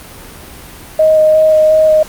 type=tone with vibrato; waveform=sine; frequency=624 Hz; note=D#5; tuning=5 cents sharp; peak=-5 dBFS; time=0.99-2.03 s; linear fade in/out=5 ms; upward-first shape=square; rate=2.8 Hz; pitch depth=9 cents each way; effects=pink hiss -33 dBFS RMS until 2.08 s + Opus 32 kbps